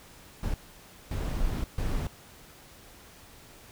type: noise bursts at uneven times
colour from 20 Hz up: brown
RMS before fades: -29 dBFS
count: 3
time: 0.43-0.54 / 1.11-1.64 / 1.78-2.07 s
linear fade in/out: 2 ms
effects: pink hiss -52 dBFS RMS until 3.71 s